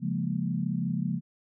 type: chord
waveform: sine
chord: Bb minor seventh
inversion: first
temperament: equal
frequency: 138.59 / 174.61 / 207.7 / 233.1 Hz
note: Db3 / F3 / Ab3 / Bb3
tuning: 0 / 0 / 0 / 0 cents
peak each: -33 / -30 / -33 / -34 dBFS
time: 0-1.21 s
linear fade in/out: 50 ms
effects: none